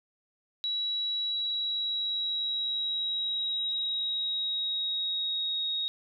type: tone with pitch glide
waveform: sine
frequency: 3900 to 3761 Hz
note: B7 to A#7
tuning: -23 to +15 cents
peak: -28 dBFS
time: 0.64-5.88 s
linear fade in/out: 0 ms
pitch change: -62 cents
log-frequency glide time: 1.26-5.67 s
effects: none